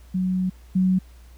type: tone pair in turn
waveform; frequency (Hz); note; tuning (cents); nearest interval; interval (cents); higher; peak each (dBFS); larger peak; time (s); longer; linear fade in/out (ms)
sine; 185 / 185.99; F#3 / F#3; 0 / +9; unison; 9; second; -20 / -16; second; 0.14-0.5 / 0.75-0.99; first; 10
effects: added 60 Hz sine -44 dBFS peak until 1.37 s + pink hiss -57 dBFS RMS until 1.37 s